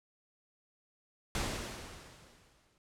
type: noise with exponential decay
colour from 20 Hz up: pink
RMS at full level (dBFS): -33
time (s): 1.35-2.78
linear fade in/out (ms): 1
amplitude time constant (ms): 310
effects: low-pass 9000 Hz 12 dB/octave